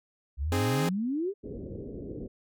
sine exponential sweep, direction up, 64.3 to 420 Hz, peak -27 dBFS, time 0.37-1.34 s, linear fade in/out 50 ms
sawtooth chord, Ab major, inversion first, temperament equal with one note detuned, 261.6 / 307.2 / 415.3 Hz, C4 / Eb4 / Ab4, 0 / -22 / 0 cents, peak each -26 / -32 / -27 dBFS, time 0.52-0.89 s, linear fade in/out 2 ms
white low-pass noise, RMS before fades -39 dBFS, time 1.43-2.28 s, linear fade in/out 20 ms, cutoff 480 Hz, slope 48 dB/octave
effects none

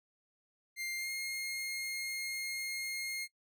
sawtooth tone with pitch glide, 2100 to 2137 Hz, C7 to C7, +6 to +36 cents, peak -33 dBFS, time 0.76-3.28 s, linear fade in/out 50 ms, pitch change +30 cents, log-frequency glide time 0.97-1.1 s, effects noise-tail reverb RT60 0.1 s tail -23 dB re dry

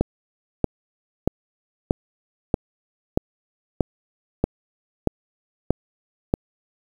click train, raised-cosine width 2 ms, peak -4 dBFS, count 11, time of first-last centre 0.01-6.339 s, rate 1.58 Hz, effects 7-bit

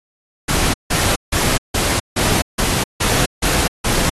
pink noise bursts, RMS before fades -17 dBFS, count 9, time 0.48-4.1 s, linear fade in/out 10 ms, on 260 ms, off 160 ms, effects AAC 32 kbps

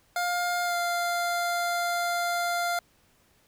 25% pulse tone with pitch glide, 706 to 696.7 Hz, F5 to F5, +19 to -4 cents, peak -22 dBFS, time 0.16-2.79 s, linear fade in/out 2 ms, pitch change -23 cents, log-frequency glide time 0.64-0.75 s, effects pink hiss -64 dBFS RMS until 3.47 s

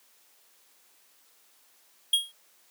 square tone with exponential decay, 3272 Hz, G#7, 26 cents flat, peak -17 dBFS, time 2.13-2.32 s, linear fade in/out 5 ms, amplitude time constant 41 ms, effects white hiss -62 dBFS RMS until 2.7 s + high-pass 300 Hz 12 dB/octave

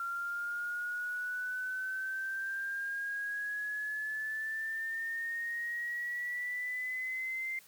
sine exponential sweep, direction up, 1376 to 2093 Hz, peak -34 dBFS, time 0-7.59 s, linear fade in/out 2 ms, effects white hiss -59 dBFS RMS until 7.67 s

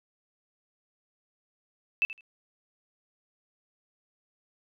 sine tone with echo, 2637 Hz, E7, in tune, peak -21 dBFS, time 2.02-2.05 s, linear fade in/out 0 ms, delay 79 ms, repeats 2, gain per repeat -15 dB, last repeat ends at 2.208 s, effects none

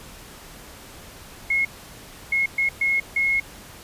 sine tone bursts at uneven times, 2166 Hz, C#7, 41 cents flat, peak -18 dBFS, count 5, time 1.5-1.65 / 2.32-2.46 / 2.58-2.69 / 2.81-3 / 3.16-3.4 s, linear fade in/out 5 ms, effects pink hiss -43 dBFS RMS until 3.83 s + resampled to 32000 Hz

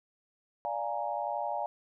sine chord, Bb dominant seventh, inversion first, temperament equal, 587.3 / 698.5 / 830.6 / 932.3 Hz, D5 / F5 / Ab5 / Bb5, 0 / 0 / 0 / 0 cents, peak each -37 / -36 / -35 / -38 dBFS, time 0.65-1.66 s, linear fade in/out 0 ms, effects none

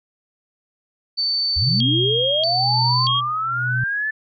sine tone with vibrato, 3837 Hz, A#7, 49 cents sharp, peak -18 dBFS, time 1.17-3.21 s, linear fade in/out 20 ms, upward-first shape square, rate 0.79 Hz, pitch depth 290 cents each way
sine linear sweep, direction up, 63.8 to 1760 Hz, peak -20 dBFS, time 1.56-4.11 s, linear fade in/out 10 ms
sine tone with tremolo, 124.4 Hz, B2, 13 cents sharp, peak -19 dBFS, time 1.62-3.84 s, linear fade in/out 5 ms, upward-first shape sine, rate 0.99 Hz, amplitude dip 95%
effects none

